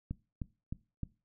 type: click train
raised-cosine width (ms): 5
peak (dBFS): -24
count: 4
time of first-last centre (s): 0.11-1.033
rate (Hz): 3.25
effects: noise-tail reverb RT60 0.3 s tail -20 dB re dry